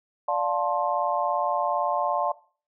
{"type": "chord", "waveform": "sine", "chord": "D minor seventh", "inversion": "none", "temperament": "just", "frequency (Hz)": [587.3, 704.8, 881, 1057.2], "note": ["D5", "F5", "A5", "C6"], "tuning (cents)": [0, 16, 2, 18], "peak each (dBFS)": -28, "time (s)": [0.28, 2.32], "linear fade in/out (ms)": 5, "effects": ["noise-tail reverb RT60 0.4 s tail -19 dB re dry"]}